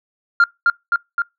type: tone with echo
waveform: sine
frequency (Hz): 1396.9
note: F6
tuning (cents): 0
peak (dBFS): -6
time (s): 0.4-0.44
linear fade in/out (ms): 2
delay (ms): 260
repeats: 3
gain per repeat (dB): -3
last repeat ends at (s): 1.22
effects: noise-tail reverb RT60 0.2 s tail -25 dB re dry + tanh soft clip ceiling -7 dBFS